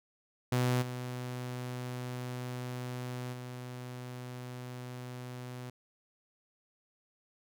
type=tone with level steps; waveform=sawtooth; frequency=124.9 Hz; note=B2; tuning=20 cents sharp; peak=-23 / -33 / -37 dBFS; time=0.52-5.7 s; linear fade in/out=5 ms; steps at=0.81 / 3.32 s; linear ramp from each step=20 ms; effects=none